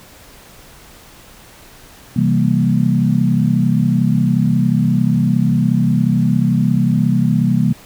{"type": "chord", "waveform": "sine", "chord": "C dominant seventh", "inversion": "none", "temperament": "equal", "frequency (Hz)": [130.81, 164.81, 196, 233.1], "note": ["C3", "E3", "G3", "Bb3"], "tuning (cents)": [0, 0, 0, 0], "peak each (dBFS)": -17, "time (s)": [2.16, 7.73], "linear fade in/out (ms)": 5, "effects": ["pink hiss -42 dBFS RMS until 7.85 s"]}